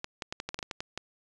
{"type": "clicks", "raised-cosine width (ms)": 0.2, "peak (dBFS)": -17, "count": 11, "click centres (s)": [0.044, 0.222, 0.325, 0.401, 0.49, 0.544, 0.59, 0.628, 0.712, 0.805, 0.976], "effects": ["resampled to 22050 Hz"]}